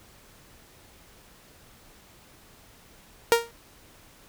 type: tone with exponential decay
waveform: sawtooth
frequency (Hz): 466.2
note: A#4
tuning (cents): 0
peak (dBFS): -9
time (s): 3.32-3.51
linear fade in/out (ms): 0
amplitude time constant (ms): 40
effects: pink hiss -54 dBFS RMS until 4.28 s